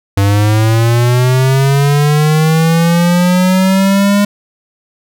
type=linear sweep; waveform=square; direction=up; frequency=98 to 204.6 Hz; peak=-8 dBFS; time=0.17-4.25 s; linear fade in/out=5 ms; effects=none